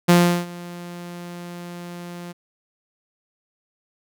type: tone with ADSR envelope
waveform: sawtooth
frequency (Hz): 174.61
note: F3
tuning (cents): 0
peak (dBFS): -6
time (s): 0.08-2.33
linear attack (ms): 15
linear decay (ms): 360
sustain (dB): -23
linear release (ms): 19
effects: none